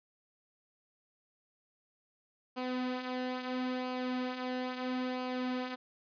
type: tone with flanger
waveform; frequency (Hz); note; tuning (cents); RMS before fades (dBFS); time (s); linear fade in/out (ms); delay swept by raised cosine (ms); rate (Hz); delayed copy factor
sawtooth; 253.3; B3; +44; -36; 2.56-5.76; 20; 0.53 to 4.83; 0.75; -0.5
effects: resampled to 11025 Hz

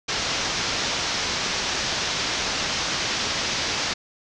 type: low-pass noise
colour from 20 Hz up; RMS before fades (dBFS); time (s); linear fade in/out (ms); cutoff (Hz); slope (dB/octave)
white; -26; 0.08-3.94; 10; 6200; 48
effects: none

